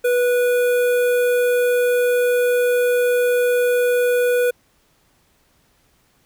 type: tone with notch filter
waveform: square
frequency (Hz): 490.2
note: B4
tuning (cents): -13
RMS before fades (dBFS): -17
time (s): 0.04-4.51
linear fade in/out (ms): 10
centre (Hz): 5000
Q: 0.57
effects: pink hiss -60 dBFS RMS until 6.25 s